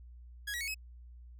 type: tone with pitch steps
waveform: sawtooth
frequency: 1661.2 / 1919.3 / 2217 / 2562 Hz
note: G#6 / B6 / C#7 / E7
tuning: 0 / -50 / 0 / -50 cents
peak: -32 dBFS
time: 0.47-0.746 s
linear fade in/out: 10 ms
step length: 69 ms
effects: added 60 Hz sine -49 dBFS peak until 1.39 s